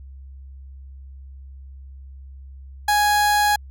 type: tone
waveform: 30% pulse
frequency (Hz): 830.6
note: G#5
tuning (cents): 0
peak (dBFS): -13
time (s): 2.88-3.56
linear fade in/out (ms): 5
effects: added 67 Hz sine -37 dBFS peak until 3.7 s